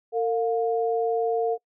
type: tone pair together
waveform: sine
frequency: 454.7 / 708 Hz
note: A#4 / F5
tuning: -43 / +23 cents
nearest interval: minor sixth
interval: 766 cents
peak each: -22 / -27 dBFS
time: 0.12-1.58 s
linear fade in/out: 50 ms
effects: noise-tail reverb RT60 0.1 s tail -23 dB re dry